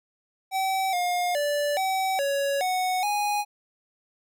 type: tone with pitch steps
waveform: square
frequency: 766 / 712 / 583 / 763 / 559 / 739 / 827 Hz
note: G5 / F5 / D5 / G5 / C#5 / F#5 / G#5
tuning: -40 / +33 / -13 / -47 / +14 / -2 / -8 cents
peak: -24 dBFS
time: 0.51-3.45 s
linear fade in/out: 50 ms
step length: 420 ms
effects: none